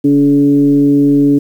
sine tone with frequency modulation, 284.9 Hz, C#4, 48 cents sharp, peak -6 dBFS, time 0.04-1.39 s, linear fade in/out 10 ms, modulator 143 Hz, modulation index 0.54, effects 7-bit

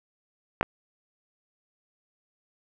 clicks, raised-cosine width 0.5 ms, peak -6 / -14 dBFS, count 2, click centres 0.611 / 0.629 s, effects none

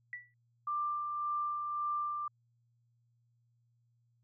sine tone with exponential decay, 1958 Hz, B6, 15 cents flat, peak -36 dBFS, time 0.13-0.34 s, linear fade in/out 1 ms, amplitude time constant 44 ms
sine tone with tremolo, 1185 Hz, D6, 15 cents sharp, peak -31 dBFS, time 0.67-2.28 s, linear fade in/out 5 ms, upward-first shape sine, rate 1.8 Hz, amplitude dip 35%
effects added 118 Hz sine -70 dBFS peak until 4.23 s

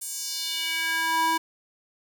square tone with high-pass filter sweep, 325.8 Hz, E4, 20 cents flat, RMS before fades -27 dBFS, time 0.01-1.38 s, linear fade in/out 10 ms, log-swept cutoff 8900 to 700 Hz, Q 2.2, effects none

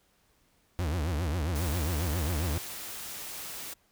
40% pulse tone with vibrato, 81 Hz, E2, 30 cents flat, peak -27 dBFS, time 0.79-2.58 s, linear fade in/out 0 ms, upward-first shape triangle, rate 7.4 Hz, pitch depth 270 cents each way
white noise, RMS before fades -40 dBFS, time 1.55-3.74 s, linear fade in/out 10 ms
effects pink hiss -68 dBFS RMS until 3.91 s

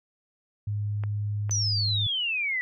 sine tone, 103.7 Hz, G#2, 2 cents flat, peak -26 dBFS, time 0.67-2.07 s, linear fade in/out 5 ms
clicks, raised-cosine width 0.5 ms, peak -24 dBFS, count 2, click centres 1.037 / 1.495 s
sine exponential sweep, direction down, 6120 to 1943 Hz, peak -25 dBFS, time 1.51-2.61 s, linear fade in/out 0 ms
effects none

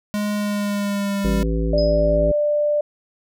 square tone with pitch glide, 207.7 to 197.86 Hz, G#3 to G3, 0 to +16 cents, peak -21 dBFS, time 0.14-1.43 s, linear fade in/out 0 ms, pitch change -84 cents, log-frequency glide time 0.34-1.32 s
harmonic tone, 55 Hz, A1, in tune, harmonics 1 / 3 / 5 / 7 / 9, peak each -20 / -25 / -27 / -28 / -30 dBFS, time 1.24-2.32 s, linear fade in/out 10 ms
sine tone, 592 Hz, D5, 14 cents sharp, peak -16 dBFS, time 1.73-2.81 s, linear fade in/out 5 ms
sine tone with exponential decay, 5060 Hz, D#8, 28 cents sharp, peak -26 dBFS, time 1.78-2.17 s, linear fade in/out 1 ms, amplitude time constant 84 ms
effects none

